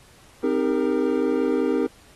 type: chord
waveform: triangle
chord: C minor seventh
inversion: none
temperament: equal with one note detuned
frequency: 261.6 / 311.1 / 400.5 / 466.2 Hz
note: C4 / Eb4 / G4 / Bb4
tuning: 0 / 0 / +37 / 0 cents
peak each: -23 dBFS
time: 0.43-1.87 s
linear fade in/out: 10 ms
effects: pink hiss -53 dBFS RMS until 2.15 s + AAC 32 kbps